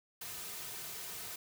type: noise with comb filter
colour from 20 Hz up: white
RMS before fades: -44 dBFS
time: 0.21-1.36 s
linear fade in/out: 5 ms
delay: 3.6 ms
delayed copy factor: -0.55
effects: none